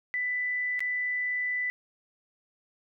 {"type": "tone with dropouts", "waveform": "sine", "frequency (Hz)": 1989, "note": "B6", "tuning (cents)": 12, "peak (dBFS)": -27, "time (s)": [0.14, 1.7], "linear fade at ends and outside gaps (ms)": 0, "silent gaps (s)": [0.793, 0.805], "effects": []}